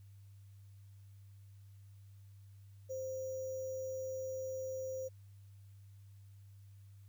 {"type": "tone with sample-and-hold", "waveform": "sine", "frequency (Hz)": 523.3, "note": "C5", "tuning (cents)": 0, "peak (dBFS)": -38, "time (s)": [2.89, 5.09], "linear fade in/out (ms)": 20, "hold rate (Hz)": 6300, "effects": ["added 99 Hz sine -54 dBFS peak until 7.08 s", "white hiss -75 dBFS RMS until 7.08 s"]}